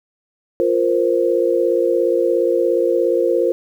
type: chord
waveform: sine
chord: F suspended fourth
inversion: none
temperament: equal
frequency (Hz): 349.2 / 466.2 / 523.3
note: F4 / Bb4 / C5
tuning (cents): 0 / 0 / 0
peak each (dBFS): -18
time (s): 0.6-3.52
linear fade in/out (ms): 0
effects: 8-bit